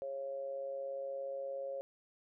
sine tone with amplitude modulation, 547 Hz, C#5, 23 cents flat, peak -35 dBFS, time 0.02-1.81 s, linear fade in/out 0 ms, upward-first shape sine, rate 137 Hz, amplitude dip 60%, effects none

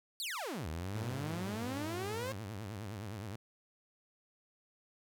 sawtooth exponential two-way sweep, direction down then up, 4699 to 75.3 to 546 Hz, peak -34 dBFS, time 0.2-2.32 s, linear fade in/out 0 ms, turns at 0.68 s
sawtooth tone with vibrato, 103.83 Hz, G#2, in tune, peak -37 dBFS, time 0.95-3.36 s, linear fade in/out 5 ms, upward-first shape triangle, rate 9.7 Hz, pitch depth 220 cents each way
effects none

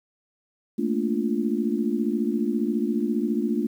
sine chord, Bb major seventh, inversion third, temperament just, 218.5 / 233.1 / 291.4 / 349.6 Hz, A3 / Bb3 / D4 / F4, -12 / 0 / -13 / +2 cents, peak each -26 / -27 / -28 / -29 dBFS, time 0.78-3.67 s, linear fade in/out 10 ms, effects 9-bit

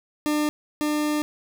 40% pulse tone pair in turn, 300 / 300 Hz, D4 / D4, +37 / +37 cents, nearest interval unison, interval 0 cents, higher neither, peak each -20 / -21 dBFS, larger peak first, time 0.26-0.49 / 0.81-1.22 s, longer second, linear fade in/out 0 ms, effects none

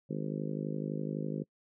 harmonic tone, 51.91 Hz, G#1, in tune, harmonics 3 / 4 / 5 / 6 / 7 / 8 / 9 / 10, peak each -37 / -39 / -41 / -43 / -44 / -45 / -46 / -47 dBFS, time 0.09-1.44 s, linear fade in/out 20 ms, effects noise-tail reverb RT60 0.1 s tail -26 dB re dry

